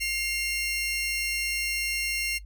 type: tone pair together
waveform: sawtooth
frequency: 2129 / 2757 Hz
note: C7 / F7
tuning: +30 / -23 cents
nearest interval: major third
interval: 447 cents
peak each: -26 dBFS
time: 0-2.39 s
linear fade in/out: 20 ms
effects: noise-tail reverb RT60 0.1 s tail -19 dB re dry + added 50 Hz sine -41 dBFS peak until 2.45 s